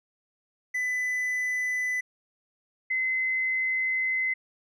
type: tone pair in turn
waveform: triangle / sine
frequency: 2000 / 2048 Hz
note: B6 / C7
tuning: +21 / -38 cents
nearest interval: unison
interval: 41 cents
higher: second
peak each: -24 dBFS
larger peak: neither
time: 0.74-2.01 / 2.9-4.34 s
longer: second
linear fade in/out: 10 ms
effects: none